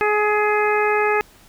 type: harmonic tone with a mistuned harmonic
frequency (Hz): 420.8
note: G#4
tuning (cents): +23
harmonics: 1 / 2 / 3 / 4 / 5 / 6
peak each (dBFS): -19 / -22 / -24 / -25 / -26 / -27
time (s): 0.01-1.21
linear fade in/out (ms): 0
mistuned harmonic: 5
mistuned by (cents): -16
effects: pink hiss -50 dBFS RMS until 1.48 s